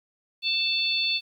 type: harmonic tone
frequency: 884 Hz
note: A5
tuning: 8 cents sharp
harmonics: 3 / 4 / 5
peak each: -27 / -27 / -27 dBFS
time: 0.42-1.21 s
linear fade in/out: 50 ms
effects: 10-bit